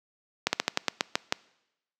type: slowing click train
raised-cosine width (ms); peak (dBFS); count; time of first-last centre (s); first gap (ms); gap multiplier
0.2; -5; 9; 0.47-1.324; 60; 1.16
effects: noise-tail reverb RT60 0.9 s tail -23 dB re dry + high-pass 200 Hz 12 dB/octave